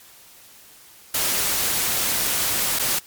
white noise with dropouts, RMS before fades -22 dBFS, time 1.14-2.99 s, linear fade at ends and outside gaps 5 ms, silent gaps 2.789-2.794 s, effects white hiss -48 dBFS RMS until 3.06 s + MP3 96 kbps

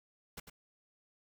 pink noise with echo, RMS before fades -45 dBFS, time 0.37-0.4 s, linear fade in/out 5 ms, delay 99 ms, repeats 1, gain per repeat -8 dB, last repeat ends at 0.499 s, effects none

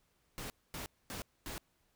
pink noise bursts, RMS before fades -43 dBFS, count 4, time 0.38-1.58 s, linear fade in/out 0 ms, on 120 ms, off 240 ms, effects pink hiss -75 dBFS RMS until 1.95 s

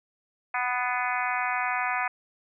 harmonic tone with a mistuned harmonic, 247.9 Hz, B3, 7 cents sharp, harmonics 3 / 4 / 5 / 6 / 7 / 8 / 9 / 10, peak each -31 / -32 / -33 / -34 / -34 / -35 / -36 / -36 dBFS, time 0.54-2.08 s, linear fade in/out 5 ms, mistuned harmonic 8, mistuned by +50 cents, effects none

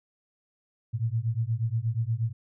sine beating tone pair, 110 / 118.4 Hz, A2 / A#2, 0 / +27 cents, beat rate 8.4 Hz, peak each -28 dBFS, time 0.93-2.33 s, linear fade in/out 20 ms, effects none

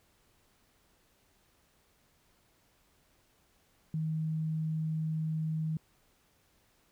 sine tone, 157.9 Hz, D#3, 26 cents sharp, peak -30 dBFS, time 3.94-5.77 s, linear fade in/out 2 ms, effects pink hiss -69 dBFS RMS until 6.91 s

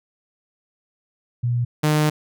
sine / sawtooth tone pair in turn, 120.7 / 152.07 Hz, B2 / D#3, -39 / -39 cents, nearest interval major third, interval 400 cents, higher second, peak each -18 / -12 dBFS, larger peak second, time 1.43-1.65 / 1.83-2.1 s, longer second, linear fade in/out 10 ms, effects none

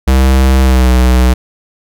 square tone with pitch glide, 65.7 to 62.81 Hz, C2 to B1, +8 to +30 cents, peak -6 dBFS, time 0.07-1.34 s, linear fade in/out 10 ms, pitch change -78 cents, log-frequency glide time 0.61-0.9 s, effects none

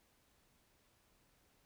silence, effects pink hiss -73 dBFS RMS until 1.65 s

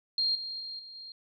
sine tone with level steps, 4214 Hz, C8, 12 cents sharp, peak -25 / -35 / -37 / -44 / -42 dBFS, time 0.18-1.12 s, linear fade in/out 2 ms, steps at 0.35 / 0.6 / 0.79 / 0.95 s, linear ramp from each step 2 ms, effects none

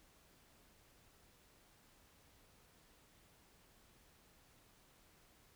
silence, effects pink hiss -68 dBFS RMS until 5.55 s

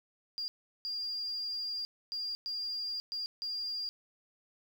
sine tone bursts at uneven times, 4804 Hz, D8, 38 cents sharp, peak -34 dBFS, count 6, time 0.38-0.48 / 0.85-1.85 / 2.12-2.35 / 2.46-3 / 3.12-3.26 / 3.42-3.89 s, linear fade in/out 0 ms, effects 10-bit

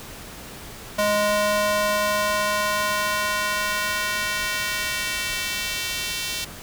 square tone with high-pass filter sweep, 207.7 Hz, G#3, in tune, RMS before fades -24 dBFS, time 0.98-6.45 s, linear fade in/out 10 ms, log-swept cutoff 530 to 3200 Hz, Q 1.2, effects pink hiss -39 dBFS RMS until 6.62 s

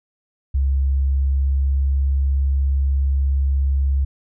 sine tone with pitch glide, 67.9 to 68.41 Hz, C#2 to C#2, -35 to -22 cents, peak -15 dBFS, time 0.54-4.05 s, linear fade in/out 10 ms, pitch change +13 cents, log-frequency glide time 0.89-1.97 s, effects none

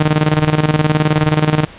sawtooth tone with tremolo, 153.2 Hz, D#3, 27 cents flat, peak -5 dBFS, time 0-1.65 s, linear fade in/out 5 ms, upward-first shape square, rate 19 Hz, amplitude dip 70%, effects pink hiss -37 dBFS RMS until 1.78 s + resampled to 8000 Hz

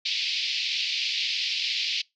white band-pass noise, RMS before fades -28 dBFS, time 0.05-2.02 s, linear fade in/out 10 ms, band 2300 to 4900 Hz, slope 48 dB/octave, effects noise-tail reverb RT60 0.2 s tail -24 dB re dry

